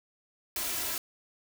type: noise with comb filter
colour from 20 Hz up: white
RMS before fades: -33 dBFS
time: 0.56-0.98 s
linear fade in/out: 2 ms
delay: 3 ms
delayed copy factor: +0.6
effects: none